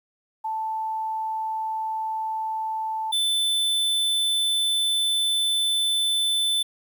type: tone pair in turn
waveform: sine / square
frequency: 880 / 3520 Hz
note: A5 / A7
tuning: 0 / 0 cents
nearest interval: 2 octaves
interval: 2400 cents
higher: second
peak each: -25 / -21 dBFS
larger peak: second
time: 0.44-3.12 / 3.12-6.63 s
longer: second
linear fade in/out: 10 ms
effects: 10-bit